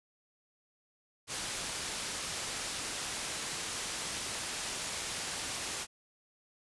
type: low-pass noise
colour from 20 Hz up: white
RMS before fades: -38 dBFS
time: 1.27-5.87 s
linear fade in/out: 50 ms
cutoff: 9000 Hz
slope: 12 dB/octave
effects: resampled to 24000 Hz